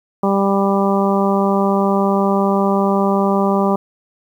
harmonic tone, 197.2 Hz, G3, 11 cents sharp, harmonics 1 / 2 / 3 / 4 / 5 / 6, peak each -16 / -19 / -21 / -22 / -23 / -24 dBFS, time 0.23-3.76 s, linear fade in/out 5 ms, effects 8-bit

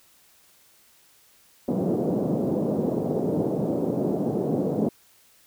pink band-pass noise, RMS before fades -25 dBFS, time 1.68-4.89 s, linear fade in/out 5 ms, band 160 to 560 Hz, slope 24 dB/octave, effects white hiss -58 dBFS RMS until 5.46 s

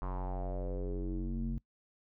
square tone with low-pass filter sweep, 46 Hz, F#1, 9 cents flat, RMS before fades -36 dBFS, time 0.02-1.58 s, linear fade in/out 0 ms, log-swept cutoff 1100 to 200 Hz, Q 4.5, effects noise-tail reverb RT60 0.1 s tail -23 dB re dry

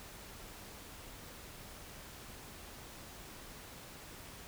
silence, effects pink hiss -51 dBFS RMS until 4.47 s

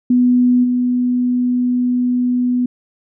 sine tone with level steps, 247.5 Hz, B3, 4 cents sharp, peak -9 / -13 dBFS, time 0.1-2.66 s, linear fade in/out 5 ms, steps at 0.63 s, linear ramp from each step 20 ms, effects none

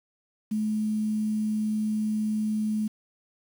sine tone with quantisation, 214.6 Hz, A3, 43 cents flat, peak -24 dBFS, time 0.51-2.88 s, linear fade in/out 10 ms, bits 8, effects none

